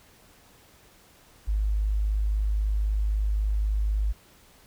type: tone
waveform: sine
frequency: 51.91 Hz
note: G#1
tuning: in tune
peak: -22 dBFS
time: 1.47-4.13 s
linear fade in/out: 20 ms
effects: pink hiss -56 dBFS RMS until 4.66 s